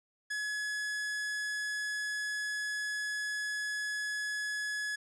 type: tone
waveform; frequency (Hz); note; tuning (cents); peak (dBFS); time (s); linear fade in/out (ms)
45% pulse; 1694; G#6; +34; -33; 0.3-4.96; 10
effects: resampled to 22050 Hz